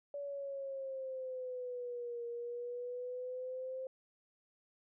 sine exponential two-way sweep, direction down then up, 572 to 471.2 to 524 Hz, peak -39 dBFS, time 0.14-3.87 s, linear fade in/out 2 ms, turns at 2.25 s, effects none

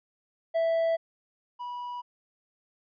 triangle tone pair in turn, 659.3 / 976.5 Hz, E5 / B5, 0 / -20 cents, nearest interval perfect fifth, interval 680 cents, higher second, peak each -21 / -32 dBFS, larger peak first, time 0.54-0.97 / 1.59-2.02 s, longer neither, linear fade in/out 20 ms, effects resampled to 11025 Hz

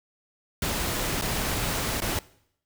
pink noise with dropouts, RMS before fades -28 dBFS, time 0.62-2.19 s, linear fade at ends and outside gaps 2 ms, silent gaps 1.213-1.221 / 2.004-2.019 s, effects noise-tail reverb RT60 0.7 s tail -21 dB re dry

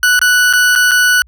40% pulse tone with dropouts, 1480 Hz, F#6, in tune, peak -7 dBFS, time 0.03-1.22 s, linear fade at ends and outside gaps 1 ms, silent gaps 0.192-0.215 / 0.528-0.535 / 0.753-0.759 / 0.911-0.916 s, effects added 60 Hz sine -42 dBFS peak until 1.27 s

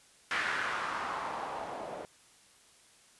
blue noise with low-pass filter sweep, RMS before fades -36 dBFS, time 0.31-2.05 s, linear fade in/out 0 ms, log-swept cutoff 1800 to 590 Hz, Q 2.5, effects white hiss -61 dBFS RMS until 3.19 s + resampled to 24000 Hz

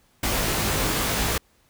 pink noise with comb filter, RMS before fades -24 dBFS, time 0.23-1.38 s, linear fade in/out 5 ms, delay 19 ms, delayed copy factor +0.8, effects pink hiss -62 dBFS RMS until 1.69 s

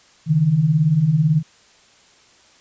sine beating tone pair, 139.5 / 157.5 Hz, C#3 / D#3, +11 / +21 cents, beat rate 18 Hz, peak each -20 / -14 dBFS, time 0.26-1.43 s, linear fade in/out 50 ms, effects white hiss -52 dBFS RMS until 2.6 s + resampled to 16000 Hz

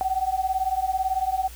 sine beating tone pair, 750 / 768 Hz, F#5 / G5, +23 / -36 cents, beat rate 18 Hz, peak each -25 dBFS, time 0.01-1.48 s, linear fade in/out 0 ms, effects added 60 Hz sine -40 dBFS peak until 1.55 s + white hiss -46 dBFS RMS until 1.55 s

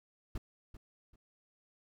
brown noise with echo, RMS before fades -36 dBFS, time 0.35-0.38 s, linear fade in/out 5 ms, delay 390 ms, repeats 2, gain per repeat -12 dB, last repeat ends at 1.16 s, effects none

